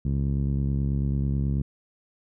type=tone with low-pass filter; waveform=10% pulse; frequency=69.2 Hz; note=C#2; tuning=2 cents flat; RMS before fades=-25 dBFS; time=0.05-1.62 s; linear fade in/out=5 ms; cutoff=160 Hz; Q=1.1; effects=none